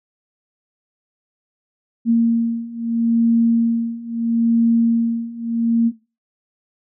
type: beating tone pair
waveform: sine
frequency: 230.6 / 231.36 Hz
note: A#3 / A#3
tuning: -19 / -13 cents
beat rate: 0.76 Hz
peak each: -18 / -16 dBFS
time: 2.05-5.92 s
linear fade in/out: 50 ms
effects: noise-tail reverb RT60 0.3 s tail -20 dB re dry